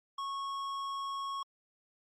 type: tone with tanh clipping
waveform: sine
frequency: 1100 Hz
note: C#6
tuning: 14 cents flat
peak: -37 dBFS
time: 0.18-1.43 s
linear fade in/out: 5 ms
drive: 12 dB
effects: Opus 48 kbps